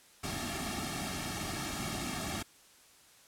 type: noise with comb filter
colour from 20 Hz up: pink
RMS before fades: -37 dBFS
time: 0.23-2.43 s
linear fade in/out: 10 ms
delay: 2 ms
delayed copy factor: -0.95
effects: white hiss -60 dBFS RMS until 3.27 s + low-pass 11000 Hz 12 dB/octave